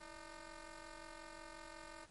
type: ring-modulated tone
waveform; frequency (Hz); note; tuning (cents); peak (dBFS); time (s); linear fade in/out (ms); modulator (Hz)
10% pulse; 305.8; D#4; -30; -40; 0-2.06; 20; 283
effects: pink hiss -66 dBFS RMS until 2.1 s + MP3 48 kbps